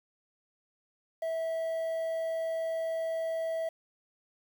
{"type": "tone with quantisation", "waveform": "triangle", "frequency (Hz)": 653, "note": "E5", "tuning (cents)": -17, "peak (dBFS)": -28, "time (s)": [1.22, 3.69], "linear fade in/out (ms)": 5, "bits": 9, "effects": []}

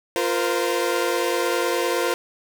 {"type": "chord", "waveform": "sawtooth", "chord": "F suspended fourth", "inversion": "none", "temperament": "equal with one note detuned", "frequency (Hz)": [349.2, 466.2, 516], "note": ["F4", "Bb4", "C5"], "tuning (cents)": [0, 0, -24], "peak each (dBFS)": -21, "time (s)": [0.16, 2.14], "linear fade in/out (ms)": 0, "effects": []}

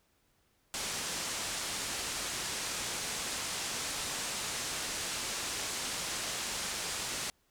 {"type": "low-pass noise", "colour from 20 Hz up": "white", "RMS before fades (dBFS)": -37, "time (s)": [0.74, 7.3], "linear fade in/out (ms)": 0, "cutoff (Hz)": 8800, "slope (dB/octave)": 24, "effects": ["pink hiss -72 dBFS RMS until 7.5 s"]}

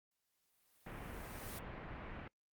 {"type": "noise with exponential growth", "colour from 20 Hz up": "white", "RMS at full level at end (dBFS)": -49, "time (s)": [0.11, 1.59], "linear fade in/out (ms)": 5, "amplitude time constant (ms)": 320}
{"type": "low-pass noise", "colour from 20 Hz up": "pink", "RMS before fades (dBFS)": -48, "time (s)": [0.86, 2.28], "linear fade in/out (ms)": 5, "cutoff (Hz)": 2500, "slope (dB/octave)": 24}
{"effects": ["noise-tail reverb RT60 0.1 s tail -22 dB re dry", "Opus 48 kbps"]}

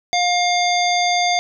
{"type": "harmonic tone with a mistuned harmonic", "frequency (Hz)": 710, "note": "F5", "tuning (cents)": 28, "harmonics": [1, 3, 5, 7, 9], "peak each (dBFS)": [-17, -22, -24, -25, -27], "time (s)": [0.13, 1.39], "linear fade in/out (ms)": 0, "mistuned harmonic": 7, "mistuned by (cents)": -80, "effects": []}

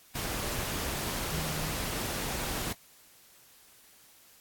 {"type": "tone in noise", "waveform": "sine", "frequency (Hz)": 155.56, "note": "D#3", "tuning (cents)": 0, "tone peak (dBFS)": -36, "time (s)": [1.32, 1.72], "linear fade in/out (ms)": 5, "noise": "pink", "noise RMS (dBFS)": -34, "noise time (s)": [0.15, 2.73], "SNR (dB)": -5, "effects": ["white hiss -58 dBFS RMS until 4.4 s", "AAC 64 kbps"]}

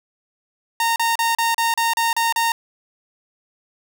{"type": "tone bursts", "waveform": "sawtooth", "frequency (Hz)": 921, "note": "A#5", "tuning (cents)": -21, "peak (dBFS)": -13, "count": 9, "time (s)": [0.8, 2.52], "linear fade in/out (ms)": 2, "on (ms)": 160, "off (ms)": 35, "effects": []}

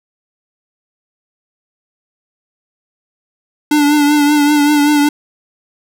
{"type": "tone with vibrato", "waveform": "square", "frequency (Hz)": 293.7, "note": "D4", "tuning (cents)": 0, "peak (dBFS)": -9, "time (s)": [3.71, 5.09], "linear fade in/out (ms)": 5, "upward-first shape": "triangle", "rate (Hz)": 5.2, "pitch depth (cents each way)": 43, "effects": []}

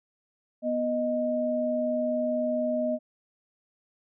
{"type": "tone pair together", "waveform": "sine", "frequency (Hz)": [245.3, 621], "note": ["B3", "D#5"], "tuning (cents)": [-12, -3], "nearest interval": "octave + major third", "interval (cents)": 1609, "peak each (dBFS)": [-29, -26], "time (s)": [0.62, 2.99], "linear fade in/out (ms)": 50, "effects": []}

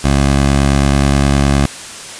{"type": "tone with pitch glide", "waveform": "15% pulse", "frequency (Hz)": [69.3, 69.7], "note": ["C#2", "C#2"], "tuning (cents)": [0, 10], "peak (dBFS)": -3, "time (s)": [0.04, 1.66], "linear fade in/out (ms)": 5, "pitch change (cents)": 10, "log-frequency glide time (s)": [0.72, 1.14], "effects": ["white hiss -29 dBFS RMS until 2.19 s", "resampled to 22050 Hz"]}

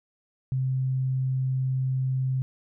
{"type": "tone", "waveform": "sine", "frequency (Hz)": 130.81, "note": "C3", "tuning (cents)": 0, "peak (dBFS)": -23, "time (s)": [0.52, 2.42], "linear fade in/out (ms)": 0, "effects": []}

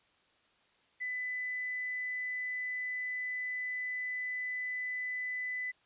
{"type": "tone with quantisation", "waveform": "sine", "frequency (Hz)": 2000, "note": "B6", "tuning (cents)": 21, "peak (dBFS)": -34, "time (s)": [1, 5.72], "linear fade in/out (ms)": 20, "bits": 10, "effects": ["white hiss -69 dBFS RMS until 5.85 s", "resampled to 8000 Hz"]}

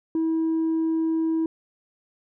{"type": "tone with tanh clipping", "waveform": "triangle", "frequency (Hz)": 323.5, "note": "E4", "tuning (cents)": -32, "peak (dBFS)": -21, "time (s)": [0.15, 1.46], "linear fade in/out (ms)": 2, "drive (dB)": 6, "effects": []}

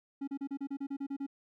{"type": "tone bursts", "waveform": "triangle", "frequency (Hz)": 277.2, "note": "C#4", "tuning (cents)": 0, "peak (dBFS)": -32, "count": 11, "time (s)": [0.21, 1.266], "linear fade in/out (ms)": 10, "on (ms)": 66, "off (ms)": 33, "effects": []}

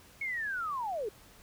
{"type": "linear sweep", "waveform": "sine", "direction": "down", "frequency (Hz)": [2217, 386.9], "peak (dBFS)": -32, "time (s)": [0.21, 1.09], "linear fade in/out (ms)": 5, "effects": ["pink hiss -57 dBFS RMS until 1.42 s"]}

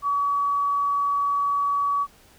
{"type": "tone", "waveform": "sine", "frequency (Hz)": 1136, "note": "C#6", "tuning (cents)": 42, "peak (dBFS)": -20, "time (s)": [0.02, 2.07], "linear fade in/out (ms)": 50, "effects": ["pink hiss -54 dBFS RMS until 2.38 s"]}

